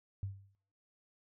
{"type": "tone with exponential decay", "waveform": "sine", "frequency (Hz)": 98, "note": "G2", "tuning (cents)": 0, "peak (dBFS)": -33, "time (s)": [0.23, 0.55], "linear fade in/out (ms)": 0, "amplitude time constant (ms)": 69, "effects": ["noise-tail reverb RT60 0.5 s tail -21 dB re dry"]}